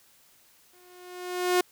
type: tone with exponential growth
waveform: sawtooth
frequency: 360 Hz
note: F#4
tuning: 47 cents flat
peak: -15 dBFS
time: 0.73-1.61 s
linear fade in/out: 5 ms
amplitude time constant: 190 ms
effects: white hiss -60 dBFS RMS until 1.71 s